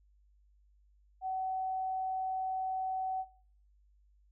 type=tone; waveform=sine; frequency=755 Hz; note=F#5; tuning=35 cents sharp; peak=-33 dBFS; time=1.21-3.25 s; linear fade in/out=50 ms; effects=noise-tail reverb RT60 0.5 s tail -19 dB re dry + added 50 Hz sine -63 dBFS peak until 4.31 s